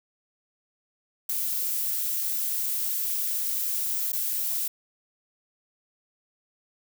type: noise with dropouts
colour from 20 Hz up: violet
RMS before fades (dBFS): -28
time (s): 1.29-4.68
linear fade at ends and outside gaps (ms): 5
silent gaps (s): 4.12-4.129
effects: none